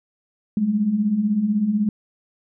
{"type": "beating tone pair", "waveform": "sine", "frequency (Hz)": [196, 212], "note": ["G3", "G#3"], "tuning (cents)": [0, 36], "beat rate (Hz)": 16, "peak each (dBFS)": [-25, -18], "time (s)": [0.57, 1.89], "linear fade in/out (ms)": 2, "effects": []}